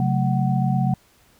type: tone cluster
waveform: sine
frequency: 134.1 / 182.3 / 217.8 / 747 Hz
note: C3 / F#3 / A3 / F#5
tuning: +43 / -25 / -17 / +16 cents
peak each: -20 / -23 / -26 / -27 dBFS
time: 0-0.94 s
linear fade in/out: 2 ms
effects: pink hiss -57 dBFS RMS until 1.39 s